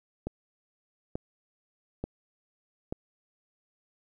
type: click train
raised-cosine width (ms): 2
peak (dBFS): -19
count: 4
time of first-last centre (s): 0.27-2.925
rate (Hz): 1.13
effects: 10-bit